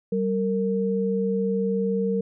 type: tone pair together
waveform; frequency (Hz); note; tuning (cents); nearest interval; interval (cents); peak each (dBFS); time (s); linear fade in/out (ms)
sine; 193.2 / 459.5; G3 / A#4; -25 / -25; octave + minor third; 1500; -24; 0.12-2.21; 5
effects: none